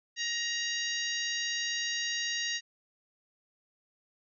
harmonic tone with a mistuned harmonic, 939 Hz, A#5, 12 cents sharp, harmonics 2 / 3 / 4 / 5 / 6 / 7, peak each -35 / -37 / -38 / -39 / -40 / -40 dBFS, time 0.16-2.61 s, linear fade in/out 50 ms, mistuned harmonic 4, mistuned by +23 cents, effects none

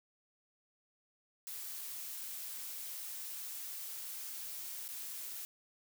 blue noise with dropouts, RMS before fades -44 dBFS, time 1.47-5.45 s, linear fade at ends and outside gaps 0 ms, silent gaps 4.88-4.888 s, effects none

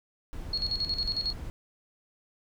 brown noise, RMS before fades -38 dBFS, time 0.33-1.5 s, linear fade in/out 0 ms
sine tone with tremolo, 4317 Hz, C#8, 47 cents flat, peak -26 dBFS, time 0.53-1.33 s, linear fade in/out 5 ms, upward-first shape square, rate 11 Hz, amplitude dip 70%
effects none

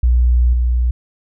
sine tone with level steps, 60.7 Hz, B1, 29 cents flat, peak -9 / -12 dBFS, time 0.03-0.91 s, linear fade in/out 5 ms, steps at 0.53 s, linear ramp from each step 2 ms, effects none

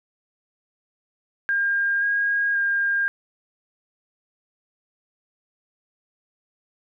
sine tone with pitch steps, 1608 / 1633 / 1608 Hz, G6 / G#6 / G6, +44 / -30 / +44 cents, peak -19 dBFS, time 1.49-3.08 s, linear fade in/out 0 ms, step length 530 ms, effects none

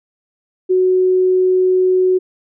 sine tone, 370 Hz, F#4, in tune, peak -10 dBFS, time 0.69-2.19 s, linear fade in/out 20 ms, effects none

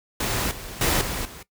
pink noise with level steps, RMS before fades -25 / -37 / -21 / -29 / -41 dBFS, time 0.2-1.43 s, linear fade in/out 5 ms, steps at 0.51 / 0.81 / 1.01 / 1.25 s, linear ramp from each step 2 ms, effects noise-tail reverb RT60 0.1 s tail -18 dB re dry

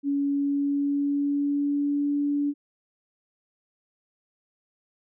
sine tone with pitch glide, 282 to 287.8 Hz, C#4 to D4, +30 to -35 cents, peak -22 dBFS, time 0.03-2.54 s, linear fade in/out 50 ms, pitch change +35 cents, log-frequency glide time 0.3-2.14 s, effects none

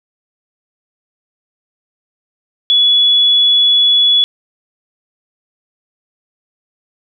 sine tone, 3400 Hz, G#7, 40 cents sharp, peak -7 dBFS, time 2.7-4.24 s, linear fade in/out 0 ms, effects none

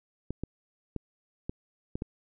clicks, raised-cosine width 3 ms, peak -20 dBFS, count 6, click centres 0.306 / 0.436 / 0.963 / 1.495 / 1.955 / 2.021 s, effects none

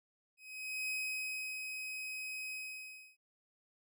40% pulse tone with ADSR envelope, 2529 Hz, D#7, 28 cents sharp, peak -34 dBFS, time 0.37-3.17 s, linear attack 520 ms, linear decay 690 ms, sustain -5 dB, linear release 640 ms, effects none

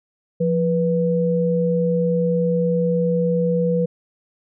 sine tone pair together, 173.24 / 490 Hz, F3 / B4, -14 / -14 cents, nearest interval octave + tritone, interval 1800 cents, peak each -19 dBFS, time 0.4-3.86 s, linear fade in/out 10 ms, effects none

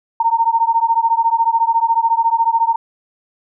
sine beating tone pair, 910 / 924 Hz, A#5 / A#5, -42 / -16 cents, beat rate 14 Hz, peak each -15 dBFS, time 0.2-2.76 s, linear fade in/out 5 ms, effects none

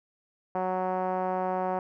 5% pulse tone with low-pass filter, 185 Hz, F#3, in tune, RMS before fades -29 dBFS, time 0.55-1.79 s, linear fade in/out 2 ms, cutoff 770 Hz, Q 2.1, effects none

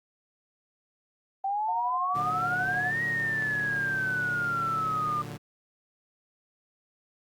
sine exponential two-way sweep, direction up then down, 770 to 1900 to 1196 Hz, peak -26 dBFS, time 1.44-5.22 s, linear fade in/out 5 ms, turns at 3.03 s
sine tone with tremolo, 728 Hz, F#5, 28 cents flat, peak -29 dBFS, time 1.68-2.91 s, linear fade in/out 5 ms, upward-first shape sine, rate 12 Hz, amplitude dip 65%
sawtooth chord, Bb augmented, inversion none, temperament equal with one note detuned, 115.67 / 146.83 / 185 Hz, Bb2 / D3 / F#3, -13 / 0 / 0 cents, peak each -37 / -36 / -40 dBFS, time 2.14-5.38 s, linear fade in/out 20 ms
effects Opus 24 kbps

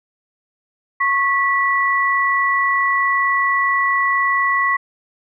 sine tone pair together, 1098.9 / 1958 Hz, C#6 / B6, -15 / -15 cents, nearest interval minor seventh, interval 1000 cents, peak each -17 dBFS, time 1-4.77 s, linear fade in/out 10 ms, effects none

